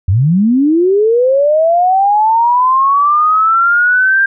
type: linear sweep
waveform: sine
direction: up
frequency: 83.5 to 1600 Hz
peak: -7 dBFS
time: 0.08-4.26 s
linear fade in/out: 5 ms
effects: none